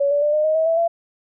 sine tone with pitch steps, 563 / 577.8 / 593 / 608.7 / 624.7 / 641.1 / 658 / 675.3 Hz, C#5 / D5 / D5 / D#5 / D#5 / E5 / E5 / E5, +27 / -28 / +17 / -38 / +7 / -48 / -3 / +42 cents, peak -15 dBFS, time 0-0.88 s, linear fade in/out 10 ms, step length 110 ms, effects none

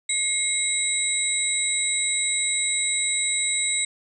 sine tone cluster, 2147 / 3853 / 7800 / 8160 Hz, C7 / B7 / B8 / C9, +44 / -44 / -23 / -44 cents, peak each -27 dBFS, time 0.09-3.85 s, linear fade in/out 5 ms, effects none

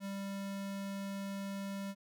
square tone, 197.1 Hz, G3, 10 cents sharp, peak -39 dBFS, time 0-1.95 s, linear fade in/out 50 ms, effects none

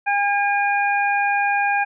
harmonic tone, 810 Hz, G#5, 43 cents flat, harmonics 1 / 2 / 3, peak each -19 / -22 / -24 dBFS, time 0.06-1.85 s, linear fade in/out 20 ms, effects none

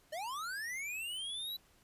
square linear sweep, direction up, 583 to 3988 Hz, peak -39 dBFS, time 0.12-1.57 s, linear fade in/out 10 ms, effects pink hiss -67 dBFS RMS until 1.83 s + resampled to 32000 Hz

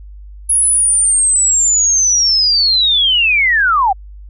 sine linear sweep, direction down, 10548 to 727 Hz, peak -9 dBFS, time 0.49-3.93 s, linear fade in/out 10 ms, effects added 50 Hz sine -31 dBFS peak until 4.29 s

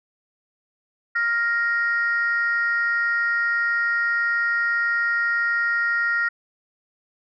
sine tone pair together, 1403 / 1870.8 Hz, F6 / A#6, +8 / +6 cents, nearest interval perfect fourth, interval 498 cents, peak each -21 dBFS, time 1.15-6.29 s, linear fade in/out 10 ms, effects tanh soft clip ceiling -13 dBFS

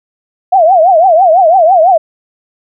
sine tone with vibrato, 698.5 Hz, F5, in tune, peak -3 dBFS, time 0.52-1.98 s, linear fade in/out 10 ms, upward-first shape triangle, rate 6 Hz, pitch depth 230 cents each way, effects none

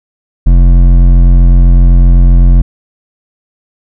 triangle tone with hard clipping, 43.92 Hz, F1, 11 cents sharp, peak -3 dBFS, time 0.46-2.62 s, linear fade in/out 10 ms, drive 14 dB, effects none

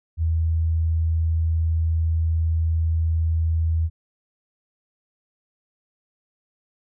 sine tone, 81.3 Hz, E2, 23 cents flat, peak -18 dBFS, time 0.17-3.9 s, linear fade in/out 50 ms, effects none

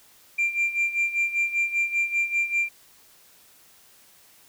sine tone with tremolo, 2374 Hz, D7, 18 cents sharp, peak -17 dBFS, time 0.38-2.69 s, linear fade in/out 10 ms, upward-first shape sine, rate 5.1 Hz, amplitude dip 80%, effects tanh soft clip ceiling -18 dBFS + white hiss -55 dBFS RMS until 4.48 s

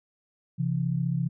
sine tone pair together, 133.4 / 168.32 Hz, C3 / E3, +34 / +36 cents, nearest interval major third, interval 402 cents, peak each -27 dBFS, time 0.58-1.29 s, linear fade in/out 20 ms, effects none

